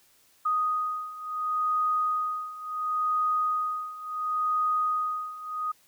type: beating tone pair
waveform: sine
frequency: 1244.5 / 1245.21 Hz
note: D#6 / D#6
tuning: 0 / +1 cents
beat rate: 0.71 Hz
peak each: -30 / -27 dBFS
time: 0.45-5.72 s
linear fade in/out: 10 ms
effects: white hiss -62 dBFS RMS until 5.87 s